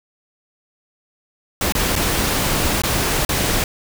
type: noise with dropouts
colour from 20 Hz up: pink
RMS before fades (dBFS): -19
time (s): 1.61-3.64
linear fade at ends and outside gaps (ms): 2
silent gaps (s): 1.723-1.75 / 1.955-1.961 / 2.819-2.835 / 3.25-3.291
effects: none